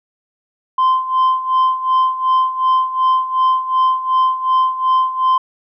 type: tone with tremolo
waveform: sine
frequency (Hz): 1037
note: C6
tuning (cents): -16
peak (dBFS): -7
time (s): 0.78-5.38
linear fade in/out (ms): 5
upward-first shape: sine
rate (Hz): 2.7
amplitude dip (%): 80
effects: tanh soft clip ceiling -9 dBFS